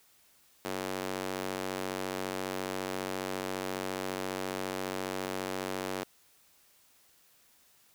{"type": "tone with high-pass filter", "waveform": "square", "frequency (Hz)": 47.3, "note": "F#1", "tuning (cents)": 39, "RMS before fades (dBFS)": -36, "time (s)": [0.65, 6.04], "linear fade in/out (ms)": 0, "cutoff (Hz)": 350, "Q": 0.97, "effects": ["white hiss -64 dBFS RMS until 7.94 s"]}